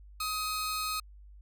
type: tone pair together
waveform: sawtooth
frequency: 1261 / 4241 Hz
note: D#6 / C8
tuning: +23 / +23 cents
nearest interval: octave + major sixth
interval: 2100 cents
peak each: -29 / -34 dBFS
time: 0.2-1 s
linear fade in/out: 5 ms
effects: added 50 Hz sine -49 dBFS peak until 1.41 s